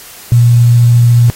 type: tone with quantisation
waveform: sine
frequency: 119.5 Hz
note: A#2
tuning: 43 cents sharp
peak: -3 dBFS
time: 0.32-1.3 s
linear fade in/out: 0 ms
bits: 5
effects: white hiss -33 dBFS RMS until 1.35 s + AAC 48 kbps